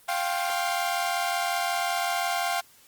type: chord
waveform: sawtooth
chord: F suspended second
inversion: none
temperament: equal with one note detuned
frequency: 698.5 / 784 / 1065.4 Hz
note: F5 / G5 / C6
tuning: 0 / 0 / +31 cents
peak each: -24 / -26 / -30 dBFS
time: 0.08-2.61 s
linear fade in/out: 10 ms
effects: white hiss -56 dBFS RMS until 2.87 s + Opus 24 kbps